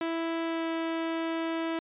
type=tone with pitch glide; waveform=sawtooth; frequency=330 to 327.9 Hz; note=E4 to E4; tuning=+2 to -9 cents; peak=-25 dBFS; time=0.01-1.79 s; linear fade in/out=2 ms; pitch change=-11 cents; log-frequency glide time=0.44-0.66 s; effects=resampled to 8000 Hz